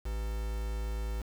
triangle tone with quantisation, 54.6 Hz, A1, 13 cents flat, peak -30 dBFS, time 0.05-1.22 s, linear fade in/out 10 ms, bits 7, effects none

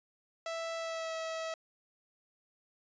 sawtooth tone with pitch glide, 659.3 to 648 Hz, E5 to E5, 0 to -30 cents, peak -32 dBFS, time 0.46-1.54 s, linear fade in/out 2 ms, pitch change -30 cents, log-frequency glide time 0.77-1.14 s, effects resampled to 16000 Hz

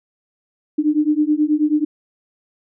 sine beating tone pair, 297.3 / 306.6 Hz, D4 / D#4, +21 / -25 cents, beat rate 9.3 Hz, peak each -17 / -17 dBFS, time 0.78-1.85 s, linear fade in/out 10 ms, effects none

